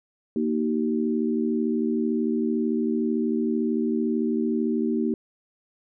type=chord; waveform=sine; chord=Eb major; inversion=second; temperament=equal with one note detuned; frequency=233.1 / 311.1 / 384.4 Hz; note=Bb3 / Eb4 / G4; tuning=0 / 0 / -34 cents; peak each=-24 / -27 / -28 dBFS; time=0.36-5.14 s; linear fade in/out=2 ms; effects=none